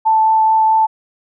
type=tone with vibrato; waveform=sine; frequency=880 Hz; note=A5; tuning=in tune; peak=-9 dBFS; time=0.05-0.87 s; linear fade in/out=20 ms; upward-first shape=triangle; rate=4.6 Hz; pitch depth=9 cents each way; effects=none